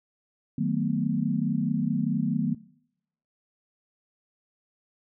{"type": "chord", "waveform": "sine", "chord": "B dominant seventh", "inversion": "first", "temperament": "just", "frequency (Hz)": [154.34, 185.21, 222.2, 246.9], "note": ["D#3", "F#3", "A3", "B3"], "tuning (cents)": [-14, 2, 17, 0], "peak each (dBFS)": -29, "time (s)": [0.58, 2.55], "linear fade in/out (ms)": 5, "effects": ["noise-tail reverb RT60 0.8 s tail -23 dB re dry"]}